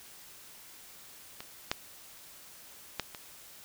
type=clicks; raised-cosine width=0.2 ms; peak=-23 / -11 / -13 / -24 dBFS; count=4; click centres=1.405 / 1.715 / 2.997 / 3.148 s; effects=white hiss -52 dBFS RMS until 3.64 s